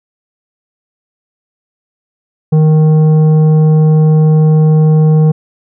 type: tone with tanh clipping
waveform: triangle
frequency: 155.56 Hz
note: D#3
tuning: in tune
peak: -6 dBFS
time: 2.52-5.32 s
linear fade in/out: 10 ms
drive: 13 dB
effects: none